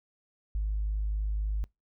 sine tone, 51.91 Hz, G#1, in tune, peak -26 dBFS, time 0.55-1.64 s, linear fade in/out 0 ms, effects noise-tail reverb RT60 0.2 s tail -25 dB re dry + tanh soft clip ceiling -23 dBFS

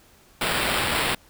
blue noise with sample-and-hold, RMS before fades -24 dBFS, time 0.41-1.15 s, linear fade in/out 5 ms, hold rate 6300 Hz, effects pink hiss -55 dBFS RMS until 1.29 s

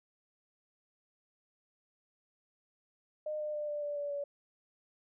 sine tone with pitch steps, 610 / 603.3 / 596.8 / 590.2 / 583.8 / 577.4 / 571.1 Hz, D#5 / D5 / D5 / D5 / D5 / D5 / D5, -34 / +46 / +28 / +8 / -10 / -30 / -49 cents, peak -34 dBFS, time 3.26-4.24 s, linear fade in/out 5 ms, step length 140 ms, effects none

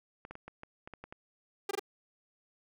clicks, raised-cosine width 0.5 ms, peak -30 dBFS, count 9, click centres 0.251 / 0.31 / 0.354 / 0.48 / 0.634 / 0.875 / 0.937 / 1.04 / 1.125 s
sawtooth tone bursts, 400 Hz, G4, 35 cents sharp, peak -27 dBFS, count 3, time 1.69-1.795 s, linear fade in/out 5 ms, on 21 ms, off 21 ms
effects none

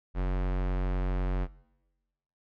square tone, 46 Hz, F#1, 9 cents flat, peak -27 dBFS, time 0.14-1.48 s, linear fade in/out 50 ms, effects noise-tail reverb RT60 1.0 s tail -21 dB re dry + low-pass 2000 Hz 12 dB/octave

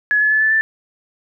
sine tone with pitch steps, 1695 / 1712.7 / 1730.6 / 1748.7 / 1767 Hz, G#6 / A6 / A6 / A6 / A6, +35 / -47 / -29 / -11 / +7 cents, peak -12 dBFS, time 0.11-0.61 s, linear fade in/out 0 ms, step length 100 ms, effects none

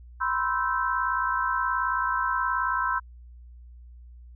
sine chord, C major seventh, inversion third, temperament equal with one note detuned, 987.8 / 1046.5 / 1318.5 / 1548.2 Hz, B5 / C6 / E6 / G6, 0 / 0 / 0 / -22 cents, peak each -29 dBFS, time 0.2-3 s, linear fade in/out 20 ms, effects added 60 Hz sine -44 dBFS peak until 4.35 s

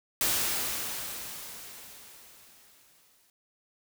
white noise with exponential decay, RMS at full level -26 dBFS, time 0.21-3.3 s, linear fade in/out 1 ms, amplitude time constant 670 ms, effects none

